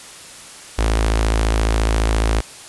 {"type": "tone with notch filter", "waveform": "sawtooth", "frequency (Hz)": 54.5, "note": "A1", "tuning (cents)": -16, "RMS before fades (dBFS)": -17, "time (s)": [0.78, 2.41], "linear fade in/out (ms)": 10, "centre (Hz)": 150, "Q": 0.72, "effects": ["white hiss -38 dBFS RMS until 2.68 s", "resampled to 24000 Hz"]}